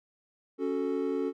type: chord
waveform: triangle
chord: F# minor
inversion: second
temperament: equal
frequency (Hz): 277.2 / 370 / 440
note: C#4 / F#4 / A4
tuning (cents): 0 / 0 / 0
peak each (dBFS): -30 / -31 / -30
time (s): 0.58-1.33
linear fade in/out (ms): 50
effects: none